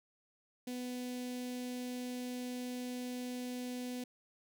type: tone with notch filter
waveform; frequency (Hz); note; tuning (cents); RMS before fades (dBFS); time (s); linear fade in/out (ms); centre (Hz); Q
sawtooth; 248.8; B3; +13; -41; 0.67-4.04; 5; 1200; 0.55
effects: none